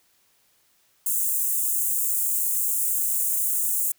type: high-pass noise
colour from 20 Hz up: white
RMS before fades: -24 dBFS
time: 1.06-3.92 s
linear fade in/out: 5 ms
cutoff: 7200 Hz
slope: 48 dB/octave
effects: white hiss -64 dBFS RMS until 3.98 s